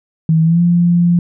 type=tone with pitch glide; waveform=sine; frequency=160.8 to 173.34 Hz; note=E3 to F3; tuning=-43 to -13 cents; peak=-8 dBFS; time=0.29-1.19 s; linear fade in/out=2 ms; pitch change=+130 cents; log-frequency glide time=0.43-0.61 s; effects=none